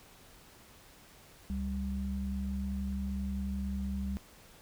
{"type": "tone pair together", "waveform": "sine", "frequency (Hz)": [69.42, 196], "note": ["C#2", "G3"], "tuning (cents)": [3, 0], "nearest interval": "octave + tritone", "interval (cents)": 1797, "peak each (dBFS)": [-35, -35], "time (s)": [1.5, 4.17], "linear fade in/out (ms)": 0, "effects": ["pink hiss -57 dBFS RMS until 4.61 s"]}